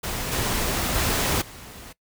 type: noise with level steps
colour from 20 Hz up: pink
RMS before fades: -29 / -25 / -23 / -42 dBFS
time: 0.03-1.93 s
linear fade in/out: 10 ms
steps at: 0.31 / 0.94 / 1.41 s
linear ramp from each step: 10 ms
effects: noise-tail reverb RT60 0.1 s tail -20 dB re dry